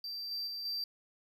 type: tone with level steps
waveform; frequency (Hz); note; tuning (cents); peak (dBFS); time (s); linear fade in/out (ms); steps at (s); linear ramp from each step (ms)
triangle; 4688; D8; -4; -37 / -34 / -37 / -33; 0.04-0.84; 2; 0.31 / 0.47 / 0.65; 5
effects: none